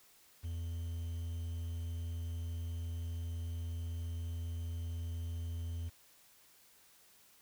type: tone with quantisation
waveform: triangle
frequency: 84 Hz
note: E2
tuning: 33 cents sharp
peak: -35 dBFS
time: 0.43-5.9 s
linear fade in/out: 20 ms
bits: 10
effects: white hiss -64 dBFS RMS until 7.41 s